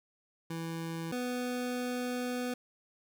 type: tone pair in turn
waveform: 25% pulse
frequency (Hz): 164.81 / 248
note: E3 / B3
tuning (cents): 0 / +7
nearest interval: perfect fifth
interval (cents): 707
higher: second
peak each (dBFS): -32 / -29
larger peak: second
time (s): 0.5-1.12 / 1.12-2.54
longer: second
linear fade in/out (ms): 5
effects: none